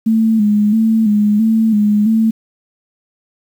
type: tone with vibrato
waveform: sine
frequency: 215.5 Hz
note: A3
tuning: 36 cents flat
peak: -9 dBFS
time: 0.06-2.31 s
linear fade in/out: 10 ms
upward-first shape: square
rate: 1.5 Hz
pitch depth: 56 cents each way
effects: 7-bit